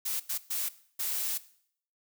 blue noise bursts at uneven times, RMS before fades -32 dBFS, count 4, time 0.05-0.2 / 0.29-0.38 / 0.5-0.69 / 0.99-1.38 s, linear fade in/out 10 ms, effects noise-tail reverb RT60 0.6 s tail -17 dB re dry

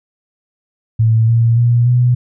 sine tone with pitch steps, 112.2 / 115.75 / 119.42 / 123.21 Hz, A2 / A#2 / A#2 / B2, +34 / -12 / +42 / -4 cents, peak -8 dBFS, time 0.99-2.15 s, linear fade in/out 10 ms, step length 290 ms, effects none

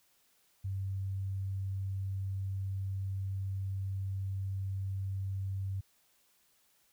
sine tone, 96.7 Hz, G2, 23 cents flat, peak -33 dBFS, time 0.64-5.81 s, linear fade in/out 10 ms, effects white hiss -70 dBFS RMS until 6.92 s

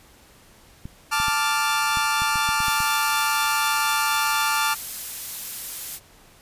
clicks, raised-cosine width 5 ms, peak -22 dBFS, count 10, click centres 0.855 / 1.201 / 1.283 / 1.972 / 2.22 / 2.357 / 2.49 / 2.604 / 2.683 / 2.804 s
sawtooth chord, D minor, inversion second, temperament equal, 880 / 1174.7 / 1396.9 Hz, A5 / D6 / F6, 0 / 0 / 0 cents, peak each -21 dBFS, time 1.11-4.75 s, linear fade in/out 20 ms
blue noise, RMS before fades -31 dBFS, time 2.6-6 s, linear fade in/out 50 ms
effects pink hiss -52 dBFS RMS until 6.41 s + resampled to 32000 Hz

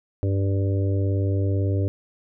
harmonic tone, 98 Hz, G2, in tune, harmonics 1 / 3 / 4 / 5 / 6, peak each -20 / -30 / -32 / -34 / -36 dBFS, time 0.23-1.88 s, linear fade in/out 0 ms, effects none

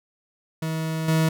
40% pulse tone with level steps, 160 Hz, D#3, 49 cents sharp, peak -24 / -17 dBFS, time 0.62-1.29 s, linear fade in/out 5 ms, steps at 1.08 s, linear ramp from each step 5 ms, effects none

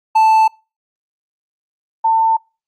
triangle / sine tone pair in turn, 880 / 895.9 Hz, A5 / A5, 0 / +31 cents, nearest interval unison, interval 31 cents, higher second, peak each -6 / -10 dBFS, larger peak first, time 0.15-0.48 / 2.04-2.37 s, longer neither, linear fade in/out 10 ms, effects noise-tail reverb RT60 0.3 s tail -25 dB re dry + Opus 48 kbps

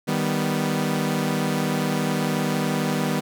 sawtooth chord, Eb augmented, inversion none, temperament equal, 155.56 / 196 / 246.9 Hz, Eb3 / G3 / B3, 0 / 0 / 0 cents, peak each -22 dBFS, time 0.07-3.21 s, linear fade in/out 20 ms, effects none

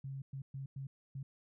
sine tone bursts at uneven times, 135.9 Hz, C#3, 34 cents flat, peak -40 dBFS, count 5, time 0.04-0.22 / 0.33-0.42 / 0.54-0.66 / 0.76-0.87 / 1.15-1.23 s, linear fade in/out 5 ms, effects none

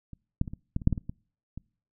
clicks, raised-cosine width 5 ms, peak -30 / -12 / -25 / -25 / -15 / -27 / -7 / -14 / -22 / -22 / -25 dBFS, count 11, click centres 0.133 / 0.414 / 0.478 / 0.535 / 0.764 / 0.818 / 0.874 / 0.927 / 0.978 / 1.095 / 1.576 s, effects noise-tail reverb RT60 0.5 s tail -26 dB re dry

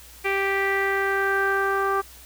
sawtooth tone with low-pass filter sweep, 392 Hz, G4, in tune, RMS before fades -23 dBFS, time 0.24-2.02 s, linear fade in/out 20 ms, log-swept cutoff 2300 to 1300 Hz, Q 5.8, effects added 60 Hz sine -49 dBFS peak until 2.25 s + white hiss -47 dBFS RMS until 2.25 s

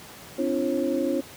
sine tone cluster, 261.3 / 293 / 342.4 / 542 Hz, C4 / D4 / F4 / C#5, -2 / -4 / -34 / -39 cents, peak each -28 dBFS, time 0.38-1.21 s, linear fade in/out 10 ms, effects pink hiss -44 dBFS RMS until 1.36 s + high-pass 100 Hz 12 dB/octave

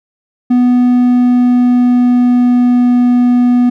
triangle tone with pitch glide, 246.9 to 245.2 Hz, B3 to B3, 0 to -12 cents, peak -4 dBFS, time 0.5-3.7 s, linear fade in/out 10 ms, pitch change -12 cents, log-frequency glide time 0.9-3.02 s, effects none

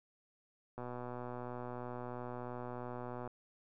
click train, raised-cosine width 1 ms, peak -30 dBFS, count 308, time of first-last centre 0.78-3.276 s, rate 123 Hz, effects none

